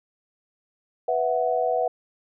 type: chord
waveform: sine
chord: B suspended fourth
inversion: none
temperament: equal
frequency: 493.9 / 659.3 / 740 Hz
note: B4 / E5 / F#5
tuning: 0 / 0 / 0 cents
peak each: -25 dBFS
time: 1.08-1.88 s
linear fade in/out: 5 ms
effects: none